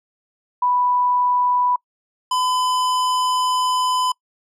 sine / square tone pair in turn, 987.8 / 1009.1 Hz, B5 / B5, 0 / +37 cents, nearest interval unison, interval 37 cents, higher second, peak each -15 / -18 dBFS, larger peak first, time 0.62-1.76 / 2.31-4.12 s, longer second, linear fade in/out 5 ms, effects noise-tail reverb RT60 0.1 s tail -26 dB re dry + low-pass 10000 Hz 12 dB/octave

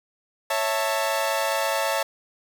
sawtooth chord, A major, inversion first, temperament equal with one note detuned, 554.4 / 659.3 / 888.7 Hz, C#5 / E5 / A5, 0 / 0 / +17 cents, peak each -23 dBFS, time 0.5-2.03 s, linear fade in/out 5 ms, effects 8-bit

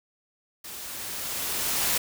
white noise with level ramp, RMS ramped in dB -40 to -24 dBFS, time 0.64-1.98 s, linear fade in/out 5 ms, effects none

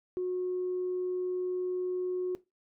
sine tone, 364.4 Hz, F#4, 26 cents flat, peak -28 dBFS, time 0.17-2.35 s, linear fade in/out 0 ms, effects noise-tail reverb RT60 0.2 s tail -17 dB re dry + tanh soft clip ceiling -25 dBFS

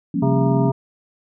sine chord, G half-diminished seventh, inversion third, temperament equal, 174.61 / 196 / 233.1 / 277.2 Hz, F3 / G3 / Bb3 / Db4, 0 / 0 / 0 / 0 cents, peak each -24 / -25 / -24 / -22 dBFS, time 0.14-0.7 s, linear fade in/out 5 ms
harmonic tone, 133.9 Hz, C3, 40 cents sharp, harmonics 1 / 3 / 5 / 7 / 9, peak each -18 / -23 / -26 / -27 / -38 dBFS, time 0.22-0.72 s, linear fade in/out 10 ms
effects none

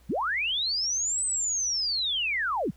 sine linear two-way sweep, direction up then down, 117 to 8230 to 117 Hz, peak -25 dBFS, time 0.09-2.71 s, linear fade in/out 10 ms, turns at 1.25 s, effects added 60 Hz sine -53 dBFS peak until 2.76 s + pink hiss -62 dBFS RMS until 2.76 s

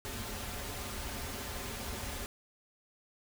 pink noise with comb filter, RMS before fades -40 dBFS, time 0.05-2.26 s, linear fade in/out 0 ms, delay 6.2 ms, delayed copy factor -0.7, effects none

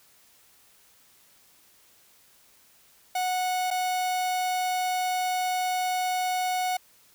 45% pulse tone with dropouts, 735 Hz, F#5, 12 cents flat, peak -25 dBFS, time 3.15-6.77 s, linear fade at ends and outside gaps 5 ms, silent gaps 3.705-3.71 s, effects white hiss -59 dBFS RMS until 7.14 s

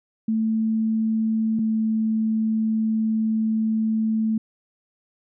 sine tone pair in turn, 221.2 / 220.2 Hz, A3 / A3, +9 / +2 cents, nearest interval unison, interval 7 cents, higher first, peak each -19 dBFS, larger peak neither, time 0.28-1.59 / 1.59-4.38 s, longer second, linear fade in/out 5 ms, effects none

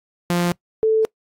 sawtooth / sine tone pair in turn, 174.61 / 440 Hz, F3 / A4, 0 / 0 cents, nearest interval octave + major third, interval 1600 cents, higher second, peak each -13 dBFS, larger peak neither, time 0.3-0.52 / 0.83-1.05 s, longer neither, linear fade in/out 0 ms, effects noise-tail reverb RT60 0.1 s tail -24 dB re dry + AAC 48 kbps

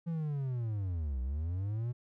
triangle linear two-way sweep, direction down then up, 170.5 to 60.9 to 124.2 Hz, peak -30 dBFS, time 0.06-1.93 s, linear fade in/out 20 ms, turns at 1.21 s, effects none

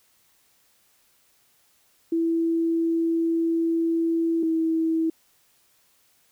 sine tone pair in turn, 330.8 / 324.2 Hz, E4 / E4, +6 / -29 cents, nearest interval unison, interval 35 cents, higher first, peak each -20 dBFS, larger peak neither, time 2.12-4.43 / 4.43-5.1 s, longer first, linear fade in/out 5 ms, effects white hiss -63 dBFS RMS until 6.31 s

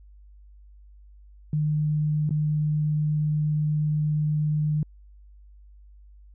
sine tone with dropouts, 151.4 Hz, D#3, 47 cents flat, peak -21 dBFS, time 1.53-4.83 s, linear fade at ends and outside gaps 2 ms, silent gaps 2.293-2.307 s, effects added 50 Hz sine -47 dBFS peak until 6.34 s

